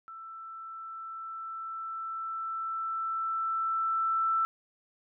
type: tone with level ramp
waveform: sine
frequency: 1329 Hz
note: E6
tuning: 14 cents sharp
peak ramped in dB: -42 to -24 dBFS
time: 0.08-4.45 s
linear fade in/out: 0 ms
effects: none